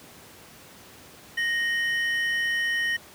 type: tone pair together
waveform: triangle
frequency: 1865 / 3011 Hz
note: A#6 / F#7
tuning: 0 / +30 cents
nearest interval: minor sixth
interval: 830 cents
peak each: -22 / -31 dBFS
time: 1.37-2.97 s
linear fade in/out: 10 ms
effects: pink hiss -48 dBFS RMS until 3.14 s + high-pass 100 Hz 12 dB/octave